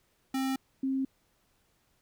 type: tone pair in turn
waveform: square / sine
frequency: 265.4 / 266.8 Hz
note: C4 / C4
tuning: +25 / +34 cents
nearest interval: unison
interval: 9 cents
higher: second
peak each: -29 / -27 dBFS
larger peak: second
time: 0.34-0.56 / 0.83-1.05 s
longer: neither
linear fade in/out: 5 ms
effects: pink hiss -71 dBFS RMS until 2.01 s